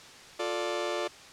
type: chord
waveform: sawtooth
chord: D minor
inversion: first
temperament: just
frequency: 352.4 / 440.5 / 587.3 Hz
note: F4 / A4 / D5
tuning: +16 / +2 / 0 cents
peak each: -30 / -32 / -29 dBFS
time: 0.39-1.08 s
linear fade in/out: 10 ms
effects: white hiss -49 dBFS RMS until 1.32 s + low-pass 6000 Hz 12 dB/octave